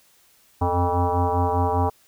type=tone with frequency modulation; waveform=sine; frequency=440 Hz; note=A4; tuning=in tune; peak=-18 dBFS; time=0.61-1.9 s; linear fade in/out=10 ms; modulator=177 Hz; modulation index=3.3; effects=white hiss -58 dBFS RMS until 2.07 s